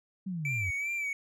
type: linear sweep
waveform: sine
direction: down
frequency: 196.3 to 80 Hz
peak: -32 dBFS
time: 0.26-0.71 s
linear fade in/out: 10 ms
type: tone with vibrato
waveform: triangle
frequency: 2301 Hz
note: D7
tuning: 36 cents flat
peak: -29 dBFS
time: 0.45-1.13 s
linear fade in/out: 2 ms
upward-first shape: sine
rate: 2.6 Hz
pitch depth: 57 cents each way
effects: none